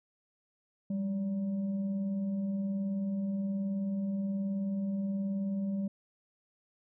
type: tone with frequency modulation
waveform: sine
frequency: 197.9 Hz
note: G3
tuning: 17 cents sharp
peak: -30 dBFS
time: 0.9-5.88 s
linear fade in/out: 5 ms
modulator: 377 Hz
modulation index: 0.3
effects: none